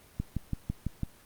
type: click train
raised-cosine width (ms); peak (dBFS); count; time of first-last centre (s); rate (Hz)
5; -18; 6; 0.2-1.033; 6
effects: pink hiss -57 dBFS RMS until 1.25 s + Opus 24 kbps